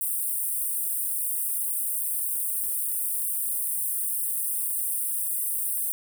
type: high-pass noise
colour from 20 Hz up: pink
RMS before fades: -28 dBFS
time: 0.01-5.92 s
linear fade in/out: 0 ms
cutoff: 8600 Hz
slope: 96 dB/octave
effects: none